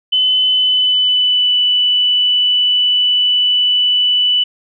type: tone with pitch glide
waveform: sine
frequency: 3023 to 2976 Hz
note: F#7 to F#7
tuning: +36 to +9 cents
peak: -10 dBFS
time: 0.12-4.44 s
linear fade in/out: 10 ms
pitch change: -27 cents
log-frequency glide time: 0.48-1.57 s
effects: none